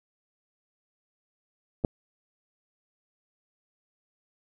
clicks, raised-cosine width 2 ms, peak -30 / -9 dBFS, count 2, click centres 1.839 / 1.848 s, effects none

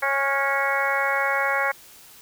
harmonic tone with a mistuned harmonic, 275.3 Hz, C#4, 12 cents flat, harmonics 2 / 3 / 4 / 5 / 6 / 7 / 8, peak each -28 / -28 / -28 / -28 / -28 / -28 / -28 dBFS, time 0.02-1.72 s, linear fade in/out 10 ms, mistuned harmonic 5, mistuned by +34 cents, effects white hiss -48 dBFS RMS until 2.21 s

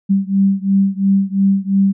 sine beating tone pair, 194.4 / 197.3 Hz, G3 / G3, -14 / +11 cents, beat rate 2.9 Hz, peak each -14 / -15 dBFS, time 0.09-1.93 s, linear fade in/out 20 ms, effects none

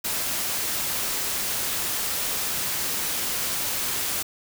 white noise, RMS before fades -27 dBFS, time 0.04-4.23 s, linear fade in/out 10 ms, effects none

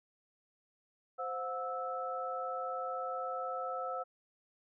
sine tone cluster, 521 / 722 / 1312 Hz, C5 / F#5 / E6, -7 / -43 / -9 cents, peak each -40 / -40 / -39 dBFS, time 1.18-4.04 s, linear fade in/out 20 ms, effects none

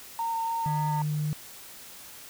sine tone with vibrato, 914 Hz, A#5, 34 cents flat, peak -26 dBFS, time 0.19-1.02 s, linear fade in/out 2 ms, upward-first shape square, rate 3.5 Hz, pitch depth 8 cents each way
sine tone, 150.9 Hz, D3, 47 cents sharp, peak -25 dBFS, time 0.66-1.33 s, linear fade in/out 0 ms
effects tanh soft clip ceiling -21 dBFS + white hiss -46 dBFS RMS until 2.29 s

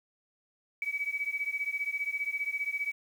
sine beating tone pair, 2273 / 2288 Hz, C#7 / D7, +43 / -46 cents, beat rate 15 Hz, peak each -33 / -34 dBFS, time 0.82-2.92 s, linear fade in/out 2 ms, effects 9-bit

